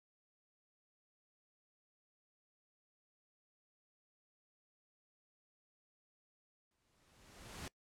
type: noise with exponential growth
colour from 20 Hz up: pink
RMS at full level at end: -45 dBFS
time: 6.71-7.68 s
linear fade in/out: 2 ms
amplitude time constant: 210 ms
effects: noise-tail reverb RT60 0.1 s tail -22 dB re dry + low-pass 10000 Hz 12 dB/octave